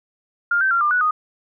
sine tone with pitch steps, 1405 / 1550 / 1379 / 1197 / 1473 / 1240 Hz, F6 / G6 / F6 / D6 / F#6 / D#6, +10 / -20 / -22 / +33 / -8 / -6 cents, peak -15 dBFS, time 0.51-1.11 s, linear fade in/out 5 ms, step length 100 ms, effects none

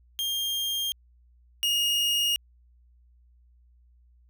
40% pulse tone pair in turn, 3208 / 2858 Hz, G7 / F7, +39 / +39 cents, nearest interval major second, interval 200 cents, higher first, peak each -26 / -22 dBFS, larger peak second, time 0.19-0.92 / 1.63-2.36 s, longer neither, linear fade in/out 0 ms, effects added 60 Hz sine -56 dBFS peak until 4.29 s

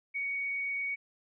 sine tone with frequency modulation, 2238 Hz, C#7, 16 cents sharp, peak -31 dBFS, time 0.14-0.96 s, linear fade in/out 20 ms, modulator 39.4 Hz, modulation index 0.39, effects none

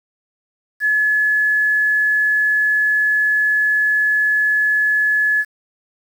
sine tone with quantisation, 1708 Hz, G#6, 48 cents sharp, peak -13 dBFS, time 0.8-5.45 s, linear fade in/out 50 ms, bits 7, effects none

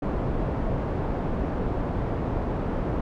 pink low-pass noise, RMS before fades -27 dBFS, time 0.02-3.01 s, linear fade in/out 5 ms, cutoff 770 Hz, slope 12 dB/octave, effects none

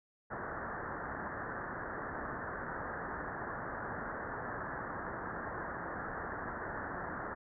white low-pass noise, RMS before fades -41 dBFS, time 0.3-7.35 s, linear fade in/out 20 ms, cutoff 1800 Hz, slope 96 dB/octave, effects none

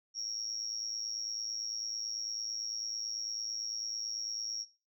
sine tone with amplitude modulation, 5588 Hz, F8, in tune, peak -31 dBFS, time 0.14-4.66 s, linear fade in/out 50 ms, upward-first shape sine, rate 109 Hz, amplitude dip 85%, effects noise-tail reverb RT60 0.3 s tail -17 dB re dry + tanh soft clip ceiling -27 dBFS

